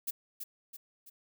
violet noise with echo, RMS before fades -34 dBFS, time 0.07-0.11 s, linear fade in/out 10 ms, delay 330 ms, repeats 3, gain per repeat -6 dB, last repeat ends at 1.1 s, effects none

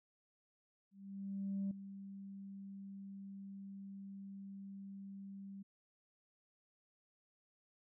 sine tone with ADSR envelope, 196.4 Hz, G3, 4 cents sharp, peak -34 dBFS, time 0.91-5.63 s, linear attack 800 ms, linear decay 4 ms, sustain -13 dB, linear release 12 ms, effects tanh soft clip ceiling -33 dBFS

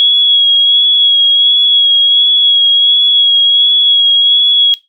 sine tone with vibrato, 3332 Hz, G#7, 5 cents sharp, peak -5 dBFS, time 0-4.74 s, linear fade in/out 0 ms, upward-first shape sine, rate 1.4 Hz, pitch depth 22 cents each way, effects noise-tail reverb RT60 0.2 s tail -19 dB re dry

